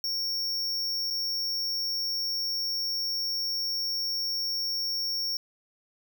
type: tone with dropouts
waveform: square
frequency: 5500 Hz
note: F8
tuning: 27 cents flat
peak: -28 dBFS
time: 0.04-5.37 s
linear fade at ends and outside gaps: 1 ms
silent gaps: 1.102-1.107 s
effects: none